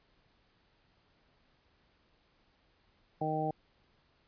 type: harmonic tone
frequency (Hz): 155.56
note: D#3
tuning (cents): 0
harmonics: 1 / 2 / 3 / 4 / 5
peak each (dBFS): -37 / -38 / -39 / -38 / -34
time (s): 3.21-3.51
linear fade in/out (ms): 5
effects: pink hiss -70 dBFS RMS until 4.27 s + resampled to 11025 Hz